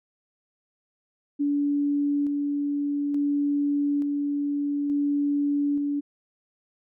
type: tone with tremolo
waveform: sine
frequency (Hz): 287.4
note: D4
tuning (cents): -37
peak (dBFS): -21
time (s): 1.39-6.01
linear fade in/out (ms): 20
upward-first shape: square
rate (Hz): 0.57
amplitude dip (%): 25
effects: none